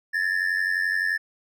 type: ring-modulated tone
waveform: triangle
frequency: 1760 Hz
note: A6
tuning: in tune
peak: -17 dBFS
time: 0.13-1.18 s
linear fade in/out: 20 ms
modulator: 45.8 Hz
effects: none